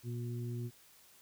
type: harmonic tone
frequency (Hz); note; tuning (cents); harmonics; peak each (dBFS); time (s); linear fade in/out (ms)
120; B2; -49; 1 / 2 / 3; -37 / -46 / -47; 0.03-0.71; 50
effects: white hiss -62 dBFS RMS until 1.21 s